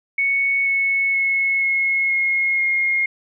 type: tone with pitch steps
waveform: sine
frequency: 2217 / 2202 / 2186 / 2171 / 2156 / 2141 Hz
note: C#7 / C#7 / C#7 / C#7 / C#7 / C7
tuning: 0 / -12 / -25 / -37 / -49 / +39 cents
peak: -16 dBFS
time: 0.18-3.06 s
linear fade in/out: 5 ms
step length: 480 ms
effects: none